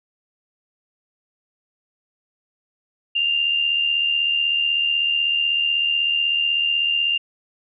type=tone with amplitude modulation; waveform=sine; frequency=2796 Hz; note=F7; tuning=1 cent sharp; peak=-15 dBFS; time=3.15-7.18 s; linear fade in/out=10 ms; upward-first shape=sine; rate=76.1 Hz; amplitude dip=50%; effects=none

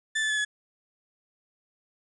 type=tone with pitch steps; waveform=35% pulse; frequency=1760 / 1739.8 / 1719.8 / 1700 Hz; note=A6 / A6 / A6 / G#6; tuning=0 / -20 / -40 / +40 cents; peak=-23 dBFS; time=0.15-0.45 s; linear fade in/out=10 ms; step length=75 ms; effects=resampled to 24000 Hz + 10-bit

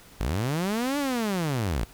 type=linear two-way sweep; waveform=sawtooth; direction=up then down; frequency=43.65 to 293.7 to 43.65 Hz; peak=-21 dBFS; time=0.2-1.85 s; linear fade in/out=10 ms; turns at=0.98 s; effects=pink hiss -51 dBFS RMS until 1.93 s

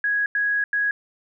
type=tone bursts at uneven times; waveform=sine; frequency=1661.2 Hz; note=G#6; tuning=in tune; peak=-19 dBFS; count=3; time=0.04-0.26 / 0.35-0.64 / 0.73-0.91 s; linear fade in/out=2 ms; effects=none

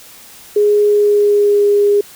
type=tone with pitch glide; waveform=sine; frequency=415.3 to 408.9 Hz; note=G#4 to G#4; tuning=0 to -27 cents; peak=-8 dBFS; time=0.56-2.01 s; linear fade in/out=5 ms; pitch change=-27 cents; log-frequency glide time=0.86-1.66 s; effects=white hiss -39 dBFS RMS until 2.15 s

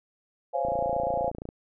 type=chord; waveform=sine; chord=Db major seventh; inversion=third; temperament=just; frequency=519.7 / 554.4 / 693 / 831.5 Hz; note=C5 / Db5 / F5 / Ab5; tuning=-12 / 0 / -14 / +2 cents; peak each=-31 / -31 / -29 / -32 dBFS; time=0.53-1.31 s; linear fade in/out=20 ms
type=click train; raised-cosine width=2 ms; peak=-23 dBFS; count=25; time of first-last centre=0.65-1.489 s; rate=28.6 Hz
effects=none

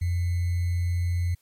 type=tone with sample-and-hold; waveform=sine; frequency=87.31 Hz; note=F2; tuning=in tune; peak=-22 dBFS; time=0.01-1.35 s; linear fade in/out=10 ms; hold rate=2100 Hz; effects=white hiss -67 dBFS RMS until 1.41 s + MP3 64 kbps

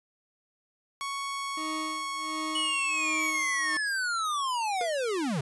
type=tone with pitch glide; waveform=sawtooth; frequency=1110 to 1096.6 Hz; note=C#6 to C#6; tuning=+2 to -19 cents; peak=-28 dBFS; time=1.01-3.77 s; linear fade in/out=0 ms; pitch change=-21 cents; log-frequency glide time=1.23-3.02 s
type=tone with tremolo; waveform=40% pulse; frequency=313.1 Hz; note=D#4; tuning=11 cents sharp; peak=-33 dBFS; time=1.57-3.77 s; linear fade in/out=5 ms; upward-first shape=sine; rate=1.4 Hz; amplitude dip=95%
type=linear sweep; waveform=square; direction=down; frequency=2960 to 123.47 Hz; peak=-28 dBFS; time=2.55-5.41 s; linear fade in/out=5 ms
type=tone with exponential decay; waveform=square; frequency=480.4 Hz; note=B4; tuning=48 cents flat; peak=-30 dBFS; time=4.81-4.97 s; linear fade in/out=1 ms; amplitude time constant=33 ms
effects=resampled to 24000 Hz

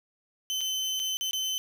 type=tone with dropouts; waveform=30% pulse; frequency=3059 Hz; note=G7; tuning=43 cents flat; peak=-25 dBFS; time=0.5-1.58 s; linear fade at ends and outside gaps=0 ms; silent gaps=0.608-0.613 / 0.994-0.999 / 1.17-1.21 / 1.31-1.332 s; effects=none

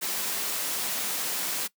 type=high-pass noise; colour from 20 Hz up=white; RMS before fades=-30 dBFS; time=0.01-1.68 s; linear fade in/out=20 ms; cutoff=160 Hz; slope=24 dB/octave; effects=noise-tail reverb RT60 0.1 s tail -20 dB re dry

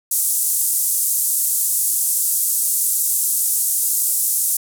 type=band-pass noise; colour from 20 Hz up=pink; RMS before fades=-19 dBFS; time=0.11-4.57 s; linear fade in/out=5 ms; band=8300 to 14000 Hz; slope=24 dB/octave; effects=none

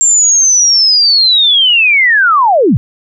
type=linear sweep; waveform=sine; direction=down; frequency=7430 to 91 Hz; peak=-5 dBFS; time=0.01-2.77 s; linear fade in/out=0 ms; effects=none

